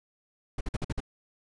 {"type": "noise bursts", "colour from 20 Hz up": "brown", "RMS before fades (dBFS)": -30, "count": 6, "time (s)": [0.58, 1.004], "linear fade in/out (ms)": 5, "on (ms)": 29, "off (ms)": 50, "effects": ["resampled to 22050 Hz"]}